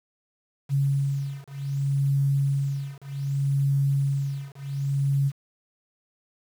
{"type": "beating tone pair", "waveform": "sine", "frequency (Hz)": [138.59, 139.24], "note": ["C#3", "C#3"], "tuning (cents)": [0, 8], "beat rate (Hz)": 0.65, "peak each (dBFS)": -25, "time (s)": [0.69, 5.32], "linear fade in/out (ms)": 50, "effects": ["8-bit"]}